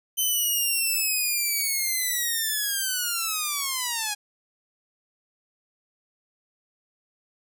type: linear sweep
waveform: 5% pulse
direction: down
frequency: 3073 to 816 Hz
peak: -14 dBFS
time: 0.17-4.15 s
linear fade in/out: 20 ms
effects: none